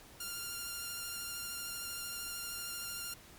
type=tone with vibrato; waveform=5% pulse; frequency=1396.9 Hz; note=F6; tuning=in tune; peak=-28 dBFS; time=0.2-3.14 s; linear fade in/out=5 ms; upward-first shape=triangle; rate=13 Hz; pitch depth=20 cents each way; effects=pink hiss -56 dBFS RMS until 3.38 s + MP3 96 kbps